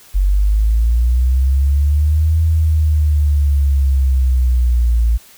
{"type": "linear two-way sweep", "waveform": "sine", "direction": "up then down", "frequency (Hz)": [45.95, 81, 56.1], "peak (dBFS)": -10, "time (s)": [0.14, 5.18], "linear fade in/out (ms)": 20, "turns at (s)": 2.42, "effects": ["white hiss -44 dBFS RMS until 5.37 s"]}